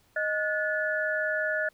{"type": "tone cluster", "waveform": "sine", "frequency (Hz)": [622, 1454, 1729], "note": ["D#5", "F#6", "A6"], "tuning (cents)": [-1, -31, -31], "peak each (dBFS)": -30, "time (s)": [0.16, 1.69], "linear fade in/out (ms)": 5, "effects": ["pink hiss -65 dBFS RMS until 1.73 s"]}